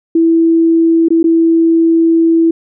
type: tone with dropouts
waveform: sine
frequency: 329.6 Hz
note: E4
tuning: in tune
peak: -6 dBFS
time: 0.15-2.51 s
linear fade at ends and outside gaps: 5 ms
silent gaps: 1.085-1.104 / 1.23-1.241 s
effects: none